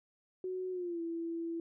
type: tone with pitch glide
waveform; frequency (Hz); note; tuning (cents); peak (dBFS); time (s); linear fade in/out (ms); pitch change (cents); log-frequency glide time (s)
sine; 370 to 333.5; F#4 to E4; 0 to +20; -35; 0.44-1.6; 2; -180; 0.71-1.01
effects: none